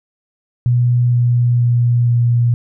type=tone with pitch steps; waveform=sine; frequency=122 / 121.16 / 120.32 / 119.49 Hz; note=B2 / B2 / B2 / A#2; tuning=-21 / -33 / -45 / +43 cents; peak=-10 dBFS; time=0.66-2.54 s; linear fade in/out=0 ms; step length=470 ms; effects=none